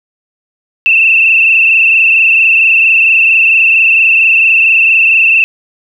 sine tone with frequency modulation, 2659 Hz, E7, 14 cents sharp, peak -4 dBFS, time 0.86-5.44 s, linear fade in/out 0 ms, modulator 24.4 Hz, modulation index 3.3, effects 7-bit

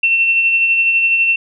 sine tone with tremolo, 2700 Hz, E7, 41 cents sharp, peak -9 dBFS, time 0.03-1.36 s, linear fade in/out 5 ms, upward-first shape sine, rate 12 Hz, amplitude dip 35%, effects none

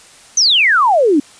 sine exponential sweep, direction down, 6330 to 269.6 Hz, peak -8 dBFS, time 0.37-1.2 s, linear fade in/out 5 ms, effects white hiss -42 dBFS RMS until 1.39 s + resampled to 22050 Hz

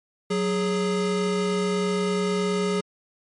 square tone pair together, 185 / 415.3 Hz, F#3 / G#4, 0 / 0 cents, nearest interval octave + major second, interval 1400 cents, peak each -26 / -25 dBFS, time 0.3-2.81 s, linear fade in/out 10 ms, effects low-pass 9000 Hz 12 dB/octave + MP3 48 kbps

